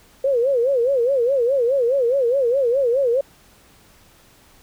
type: tone with vibrato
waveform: sine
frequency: 510 Hz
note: C5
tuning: 44 cents flat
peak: -15 dBFS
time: 0.24-3.21 s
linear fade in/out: 5 ms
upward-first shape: sine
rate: 4.8 Hz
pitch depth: 170 cents each way
effects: pink hiss -52 dBFS RMS until 4.62 s